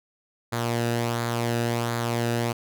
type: tone with flanger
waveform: sawtooth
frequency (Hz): 117.8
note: A#2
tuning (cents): +19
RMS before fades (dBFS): -26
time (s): 0.52-2.53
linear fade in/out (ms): 10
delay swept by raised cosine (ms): 0.35 to 0.93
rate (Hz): 1.4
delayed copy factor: -0.5
effects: none